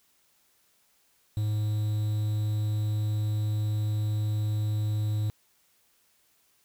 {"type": "tone with quantisation", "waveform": "triangle", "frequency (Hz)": 106.4, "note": "G#2", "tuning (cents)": 42, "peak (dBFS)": -23, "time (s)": [1.37, 5.3], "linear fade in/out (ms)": 0, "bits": 8, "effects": ["white hiss -67 dBFS RMS until 6.64 s"]}